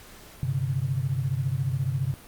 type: chord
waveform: sine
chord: G suspended fourth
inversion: none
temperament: equal with one note detuned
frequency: 98 / 130.81 / 145.23 Hz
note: G2 / C3 / D3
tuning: 0 / 0 / -19 cents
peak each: -32 / -26 / -30 dBFS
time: 0.43-2.14 s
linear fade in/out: 0 ms
effects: pink hiss -48 dBFS RMS until 2.27 s + Opus 48 kbps